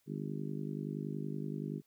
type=harmonic tone; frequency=50.6 Hz; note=G#1; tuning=44 cents flat; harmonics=3 / 4 / 5 / 6 / 7 / 8; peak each=-40 / -42 / -44 / -46 / -47 / -48 dBFS; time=0.06-1.82 s; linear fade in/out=50 ms; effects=white hiss -75 dBFS RMS until 1.86 s